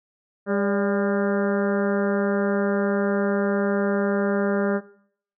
harmonic tone with a mistuned harmonic, 201.6 Hz, G3, 49 cents sharp, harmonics 1 / 2 / 3 / 4 / 5 / 6 / 7 / 8 / 9, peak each -24 / -25 / -26 / -38 / -39 / -36 / -33 / -36 / -42 dBFS, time 0.46-4.81 s, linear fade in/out 50 ms, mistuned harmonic 3, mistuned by -50 cents, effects noise-tail reverb RT60 0.6 s tail -17 dB re dry

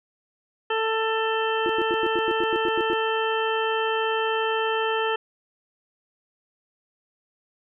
harmonic tone, 443.7 Hz, A4, 14 cents sharp, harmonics 1 / 2 / 3 / 4 / 6 / 7, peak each -25 / -28 / -30 / -31 / -33 / -33 dBFS, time 0.7-5.16 s, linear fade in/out 5 ms
sine tone bursts, 351 Hz, F4, 9 cents sharp, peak -23 dBFS, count 11, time 1.66-2.933 s, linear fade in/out 0 ms, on 33 ms, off 91 ms
effects none

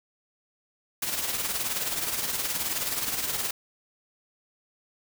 white noise with tremolo, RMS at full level -27 dBFS, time 1.02-3.51 s, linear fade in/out 5 ms, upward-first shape triangle, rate 19 Hz, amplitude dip 60%, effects none

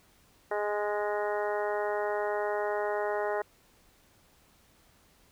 harmonic tone with a mistuned harmonic, 207.7 Hz, G#3, in tune, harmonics 2 / 3 / 4 / 5 / 6 / 7 / 8 / 9, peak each -32 / -33 / -35 / -40 / -44 / -41 / -48 / -41 dBFS, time 0.51-3.42 s, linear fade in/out 5 ms, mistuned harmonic 8, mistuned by +17 cents, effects pink hiss -63 dBFS RMS until 5.31 s

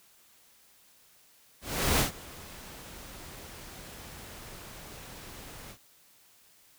pink noise with ADSR envelope, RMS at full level -24 dBFS, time 1.61-5.78 s, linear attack 380 ms, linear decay 120 ms, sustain -22 dB, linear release 74 ms, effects white hiss -61 dBFS RMS until 6.78 s

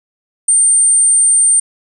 sine tone, 8870 Hz, C#9, in tune, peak -7 dBFS, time 0.48-1.6 s, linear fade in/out 5 ms, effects none

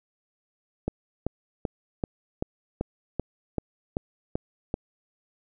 click train, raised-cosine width 2 ms, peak -13 dBFS, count 11, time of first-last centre 0.88-4.741 s, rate 2.59 Hz, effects none

